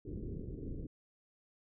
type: low-pass noise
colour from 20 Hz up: pink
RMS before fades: -42 dBFS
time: 0.05-0.87 s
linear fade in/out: 10 ms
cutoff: 440 Hz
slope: 48 dB/octave
effects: none